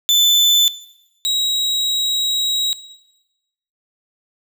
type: tone pair in turn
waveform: 35% pulse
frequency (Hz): 3515 / 3832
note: A7 / A#7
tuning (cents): -2 / +47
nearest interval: minor second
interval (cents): 149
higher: second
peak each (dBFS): -9 / -14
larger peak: first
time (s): 0.09-0.68 / 1.25-2.73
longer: second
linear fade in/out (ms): 0
effects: noise-tail reverb RT60 1.0 s tail -17 dB re dry